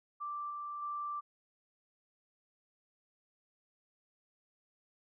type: tone with level steps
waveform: sine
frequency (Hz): 1174.7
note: D6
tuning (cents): 0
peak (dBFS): -37 / -39 / -36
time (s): 0.2-1.21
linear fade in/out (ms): 20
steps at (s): 0.5 / 0.82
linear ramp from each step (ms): 5
effects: none